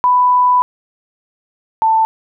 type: tone pair in turn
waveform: sine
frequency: 993 / 888.2 Hz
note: B5 / A5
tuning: +9 / +16 cents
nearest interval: major second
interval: 193 cents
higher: first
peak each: -8 / -9 dBFS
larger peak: first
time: 0.04-0.62 / 1.82-2.05 s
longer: first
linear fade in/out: 0 ms
effects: none